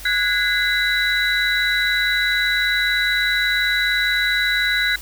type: tone cluster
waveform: sine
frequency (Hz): 1469 / 1649 / 2036 / 3922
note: F#6 / G#6 / C7 / B7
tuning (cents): -13 / -13 / -48 / -13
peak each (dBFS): -22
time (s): 0.05-4.96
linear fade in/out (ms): 5
effects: added 50 Hz sine -37 dBFS peak until 5.01 s + white hiss -38 dBFS RMS until 5.01 s